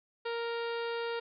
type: harmonic tone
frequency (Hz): 466.2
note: A#4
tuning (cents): 0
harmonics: 1 / 2 / 3 / 4 / 5 / 6 / 7 / 8 / 9 / 10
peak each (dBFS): -34 / -41 / -42 / -47 / -50 / -48 / -53 / -50 / -55 / -54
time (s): 0.25-1.2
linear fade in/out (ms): 10
effects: none